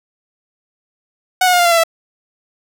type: tone with pitch steps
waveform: sawtooth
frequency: 740 / 726 / 712.3 / 698.9 / 685.7 / 672.7 / 660 Hz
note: F#5 / F#5 / F5 / F5 / F5 / E5 / E5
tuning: 0 / -33 / +34 / +1 / -32 / +35 / +2 cents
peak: -6 dBFS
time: 1.41-1.837 s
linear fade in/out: 5 ms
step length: 61 ms
effects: none

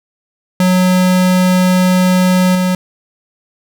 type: tone with level steps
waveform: square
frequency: 183.3 Hz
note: F#3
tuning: 16 cents flat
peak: -9 / -12 dBFS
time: 0.6-2.75 s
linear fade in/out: 2 ms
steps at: 2.55 s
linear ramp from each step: 2 ms
effects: none

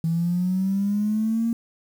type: linear sweep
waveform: triangle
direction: up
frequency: 162 to 233.1 Hz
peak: -16 dBFS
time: 0.04-1.53 s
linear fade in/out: 2 ms
effects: tanh soft clip ceiling -18 dBFS + 8-bit

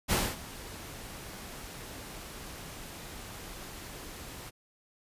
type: noise with ADSR envelope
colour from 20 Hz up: pink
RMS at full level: -26 dBFS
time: 0.08-4.51 s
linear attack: 37 ms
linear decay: 240 ms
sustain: -18 dB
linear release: 29 ms
effects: resampled to 32000 Hz

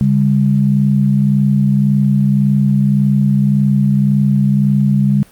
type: tone pair together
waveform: sine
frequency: 140.2 / 202 Hz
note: C#3 / G#3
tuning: +20 / -48 cents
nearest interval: tritone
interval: 632 cents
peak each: -12 dBFS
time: 0.01-5.23 s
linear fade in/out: 0 ms
effects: pink hiss -45 dBFS RMS until 5.31 s + Opus 32 kbps

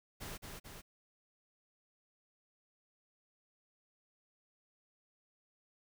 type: noise with echo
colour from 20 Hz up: pink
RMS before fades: -45 dBFS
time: 0.2-0.38 s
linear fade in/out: 20 ms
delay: 220 ms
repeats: 2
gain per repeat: -3 dB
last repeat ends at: 0.82 s
effects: none

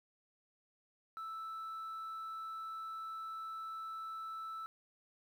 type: tone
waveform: sine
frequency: 1318.5 Hz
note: E6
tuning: in tune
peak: -39 dBFS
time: 1.17-4.66 s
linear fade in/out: 0 ms
effects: tanh soft clip ceiling -40 dBFS + 11-bit

